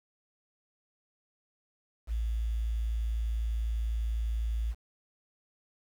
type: tone with quantisation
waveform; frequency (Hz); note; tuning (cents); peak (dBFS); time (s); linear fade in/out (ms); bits
sine; 56; A1; +31; -28; 2.07-4.75; 50; 9
effects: none